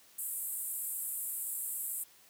white band-pass noise, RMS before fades -38 dBFS, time 0.18-2.04 s, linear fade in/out 10 ms, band 7700 to 15000 Hz, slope 96 dB/octave, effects white hiss -61 dBFS RMS until 2.29 s + high-pass 60 Hz 12 dB/octave

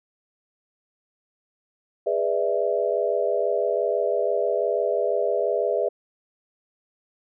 sine chord, E dominant seventh, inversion first, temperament just, 412 / 494.4 / 593.3 / 659.3 Hz, G#4 / B4 / D5 / E5, -14 / +2 / +18 / 0 cents, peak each -26 dBFS, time 2.06-5.89 s, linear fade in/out 10 ms, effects none

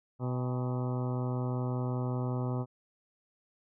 harmonic tone with a mistuned harmonic, 125.3 Hz, B2, 25 cents sharp, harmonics 1 / 2 / 3 / 4 / 5 / 6 / 7 / 8 / 9 / 10, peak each -31 / -37 / -41 / -43 / -45 / -47 / -48 / -49 / -50 / -51 dBFS, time 0.19-2.66 s, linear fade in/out 50 ms, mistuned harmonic 6, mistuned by +77 cents, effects none

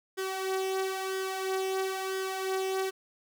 sawtooth tone with flanger, 380.9 Hz, G4, 50 cents flat, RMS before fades -32 dBFS, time 0.17-2.91 s, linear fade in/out 20 ms, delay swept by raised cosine 0.59 to 2.99 ms, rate 1 Hz, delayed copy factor +0.55, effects none

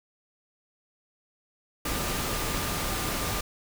sine tone in noise, 1200 Hz, D6, 37 cents sharp, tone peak -40 dBFS, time 1.85-3.41 s, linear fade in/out 5 ms, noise pink, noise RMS -30 dBFS, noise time 1.85-3.41 s, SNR -13 dB, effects none

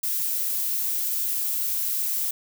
violet noise, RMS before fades -26 dBFS, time 0.03-2.31 s, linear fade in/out 5 ms, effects none

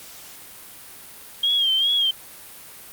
sine tone with vibrato, 3223 Hz, G7, 47 cents sharp, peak -17 dBFS, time 1.43-2.11 s, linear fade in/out 5 ms, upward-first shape sine, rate 2.5 Hz, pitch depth 72 cents each way, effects white hiss -42 dBFS RMS until 2.92 s + Opus 48 kbps

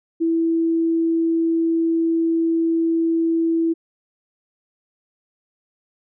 sine tone, 329.6 Hz, E4, in tune, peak -16 dBFS, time 0.2-3.74 s, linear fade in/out 20 ms, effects none

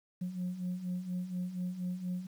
sine beating tone pair, 177.7 / 181.9 Hz, F3 / F#3, +30 / -29 cents, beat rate 4.2 Hz, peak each -39 / -34 dBFS, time 0.21-2.27 s, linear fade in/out 10 ms, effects tanh soft clip ceiling -30 dBFS + 10-bit

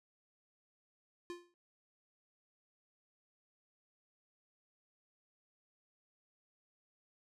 square tone with exponential decay, 349.2 Hz, F4, in tune, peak -40 dBFS, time 1.3-1.54 s, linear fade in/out 0 ms, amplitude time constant 51 ms, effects low-pass 8000 Hz 12 dB/octave

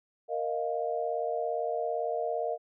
sine chord, Bb suspended fourth, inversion none, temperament just, 466.2 / 621.6 / 699.2 Hz, Bb4 / Eb5 / F5, 0 / -2 / +2 cents, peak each -33 dBFS, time 0.28-2.58 s, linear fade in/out 50 ms, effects none

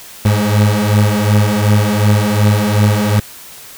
30% pulse beating tone pair, 103.1 / 105.8 Hz, G#2 / G#2, -12 / +33 cents, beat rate 2.7 Hz, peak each -10 dBFS, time 0.25-3.2 s, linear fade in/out 5 ms, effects white hiss -35 dBFS RMS until 3.77 s

